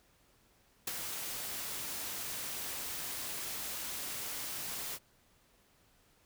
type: noise with ADSR envelope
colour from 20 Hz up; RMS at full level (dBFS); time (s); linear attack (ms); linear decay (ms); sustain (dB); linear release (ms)
white; -34; 0.87-4.99; 5; 24; -6; 52
effects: pink hiss -68 dBFS RMS until 6.25 s